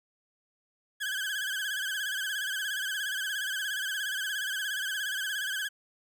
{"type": "tone with vibrato", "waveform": "30% pulse", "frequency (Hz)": 1600, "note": "G6", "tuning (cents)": 35, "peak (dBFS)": -28, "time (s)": [1, 5.69], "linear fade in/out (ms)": 20, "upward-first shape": "sine", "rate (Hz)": 17, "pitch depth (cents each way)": 100, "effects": []}